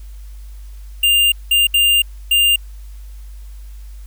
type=tone bursts at uneven times; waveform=square; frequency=2800 Hz; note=F7; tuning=4 cents sharp; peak=-11 dBFS; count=4; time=1.03-1.32 / 1.51-1.67 / 1.74-2.02 / 2.31-2.56 s; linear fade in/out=5 ms; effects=added 50 Hz sine -31 dBFS peak until 4.06 s + white hiss -52 dBFS RMS until 4.06 s